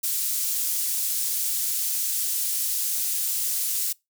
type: high-pass noise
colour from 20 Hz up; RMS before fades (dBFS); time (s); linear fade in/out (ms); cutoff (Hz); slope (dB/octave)
pink; -26; 0.03-3.93; 10; 8200; 12
effects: noise-tail reverb RT60 0.2 s tail -24 dB re dry